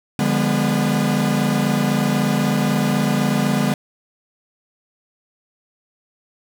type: chord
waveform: 45% pulse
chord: D diminished seventh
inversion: none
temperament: equal with one note detuned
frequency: 146.83 / 174.61 / 203 / 246.9 Hz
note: D3 / F3 / Ab3 / Cb4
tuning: 0 / 0 / -39 / 0 cents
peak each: -22 / -26 / -20 / -22 dBFS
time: 0.19-3.74 s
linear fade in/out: 2 ms
effects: none